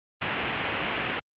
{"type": "low-pass noise", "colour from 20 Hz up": "white", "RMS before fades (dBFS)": -29, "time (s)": [0.21, 1.2], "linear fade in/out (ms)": 10, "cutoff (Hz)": 3000, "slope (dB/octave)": 48, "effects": ["high-pass 80 Hz 12 dB/octave", "Opus 32 kbps"]}